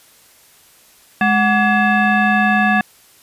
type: tone with frequency modulation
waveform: sine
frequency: 740 Hz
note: F#5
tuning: in tune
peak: -11 dBFS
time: 1.21-2.81 s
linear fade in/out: 2 ms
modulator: 949 Hz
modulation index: 1.5
effects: white hiss -49 dBFS RMS until 3.22 s + resampled to 32000 Hz